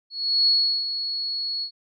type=tone with ADSR envelope; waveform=sine; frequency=4358 Hz; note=C#8; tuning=30 cents flat; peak=-15 dBFS; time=0.1-1.71 s; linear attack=370 ms; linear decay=370 ms; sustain=-10 dB; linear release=85 ms; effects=none